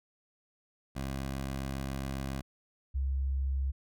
15% pulse / sine tone pair in turn, 67.3 / 67.3 Hz, C2 / C2, +49 / +49 cents, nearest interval unison, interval 0 cents, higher neither, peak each -28 dBFS, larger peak neither, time 0.95-2.42 / 2.94-3.72 s, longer first, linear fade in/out 20 ms, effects none

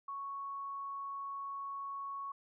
sine tone, 1108.7 Hz, C#6, in tune, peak -39 dBFS, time 0.08-2.32 s, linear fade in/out 5 ms, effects none

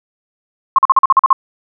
sine tone bursts, 1071 Hz, C6, 40 cents sharp, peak -4 dBFS, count 9, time 0.76-1.329 s, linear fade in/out 2 ms, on 25 ms, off 43 ms, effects none

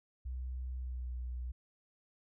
sine tone with pitch glide, 63.3 to 61.6 Hz, B1 to B1, +43 to -4 cents, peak -37 dBFS, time 0.25-1.52 s, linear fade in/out 10 ms, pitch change -47 cents, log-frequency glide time 0.76-1.12 s, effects none

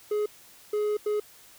triangle tone bursts at uneven times, 420.2 Hz, G#4, 20 cents sharp, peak -22 dBFS, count 3, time 0.11-0.26 / 0.73-0.97 / 1.06-1.2 s, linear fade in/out 5 ms, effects white hiss -53 dBFS RMS until 1.58 s

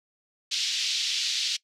pink band-pass noise, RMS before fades -28 dBFS, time 0.51-1.57 s, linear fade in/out 10 ms, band 3100 to 5500 Hz, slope 24 dB/octave, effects noise-tail reverb RT60 0.1 s tail -21 dB re dry

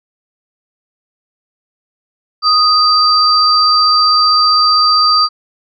sine tone pair together, 1244.5 / 4680 Hz, D#6 / D8, 0 / -7 cents, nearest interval octave + major seventh, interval 2293 cents, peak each -10 dBFS, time 2.42-5.29 s, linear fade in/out 50 ms, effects none

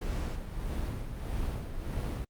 brown noise with tremolo, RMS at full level -32 dBFS, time 0.01-2.25 s, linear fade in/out 10 ms, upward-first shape sine, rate 1.6 Hz, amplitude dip 55%, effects Opus 48 kbps

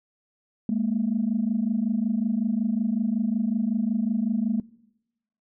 sine tone pair together, 207.7 / 233.1 Hz, G#3 / A#3, 0 / 0 cents, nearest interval major second, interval 200 cents, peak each -24 dBFS, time 0.69-4.6 s, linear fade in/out 2 ms, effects noise-tail reverb RT60 0.9 s tail -22 dB re dry + tanh soft clip ceiling -15 dBFS

